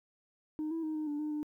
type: tone with pitch steps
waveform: sine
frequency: 307.8 / 327.3 / 312 / 307.6 / 293.2 / 303.1 / 299.7 Hz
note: D#4 / E4 / D#4 / D#4 / D4 / D#4 / D4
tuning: -19 / -12 / +5 / -20 / -3 / -45 / +35 cents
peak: -31 dBFS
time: 0.59-1.43 s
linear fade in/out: 0 ms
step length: 120 ms
effects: tanh soft clip ceiling -31 dBFS + 12-bit